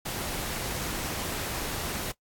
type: noise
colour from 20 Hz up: pink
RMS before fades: -33 dBFS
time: 0.05-2.12 s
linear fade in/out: 10 ms
effects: noise-tail reverb RT60 0.1 s tail -21 dB re dry + AAC 64 kbps